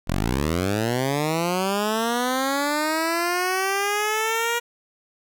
10% pulse linear sweep, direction up, 38.89 to 476.6 Hz, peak -13 dBFS, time 0.07-4.6 s, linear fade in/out 20 ms, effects none

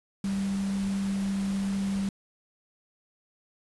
sine tone in noise, 196 Hz, G3, in tune, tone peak -26 dBFS, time 0.24-2.09 s, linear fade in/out 2 ms, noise pink, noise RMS -42 dBFS, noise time 0.24-2.09 s, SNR +13 dB, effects resampled to 24000 Hz

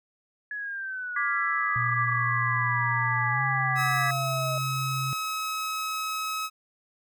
sine exponential sweep, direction down, 1700 to 623 Hz, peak -31 dBFS, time 0.51-4.58 s, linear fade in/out 2 ms
sine chord, G# diminished, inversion second, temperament equal, 1174.7 / 1661.2 / 1975.5 Hz, D6 / G#6 / B6, 0 / 0 / 0 cents, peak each -29 dBFS, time 1.16-4.11 s, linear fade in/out 5 ms
sine tone with pitch glide, 120 to 133.15 Hz, B2 to C3, -49 to +31 cents, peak -29 dBFS, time 1.76-5.13 s, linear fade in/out 0 ms, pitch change +180 cents, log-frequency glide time 3.29-3.41 s
sawtooth tone, 1281 Hz, E6, 50 cents flat, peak -25 dBFS, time 3.75-6.5 s, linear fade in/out 50 ms
effects none

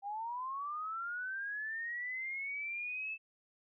sine linear sweep, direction up, 784 to 2637 Hz, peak -37 dBFS, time 0.02-3.18 s, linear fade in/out 50 ms, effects none

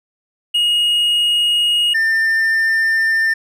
triangle tone pair in turn, 2875 / 1796.5 Hz, F7 / A6, +50 / +36 cents, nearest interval minor sixth, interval 814 cents, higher first, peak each -11 dBFS, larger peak neither, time 0.54-1.94 / 1.94-3.34 s, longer neither, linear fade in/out 10 ms, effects none

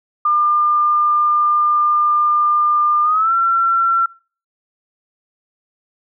sine tone with pitch glide, 1201 to 1355.9 Hz, D6 to E6, +38 to +48 cents, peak -12 dBFS, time 0.25-4.06 s, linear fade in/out 5 ms, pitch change +210 cents, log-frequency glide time 3.03-3.32 s, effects noise-tail reverb RT60 0.4 s tail -24 dB re dry

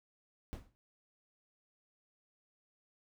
brown noise with exponential decay, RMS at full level -40 dBFS, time 0.53-0.75 s, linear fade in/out 0 ms, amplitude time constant 46 ms, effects none

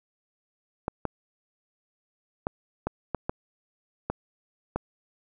clicks, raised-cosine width 1 ms, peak -13 dBFS, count 8, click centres 0.881 / 1.053 / 2.469 / 2.87 / 3.147 / 3.295 / 4.1 / 4.76 s, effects none

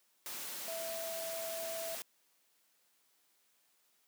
sine tone in noise, 659.3 Hz, E5, in tune, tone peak -40 dBFS, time 0.68-1.95 s, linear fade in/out 0 ms, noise white, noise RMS -43 dBFS, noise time 0.26-2.02 s, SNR 0 dB, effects white hiss -73 dBFS RMS until 4.07 s + high-pass 200 Hz 12 dB/octave

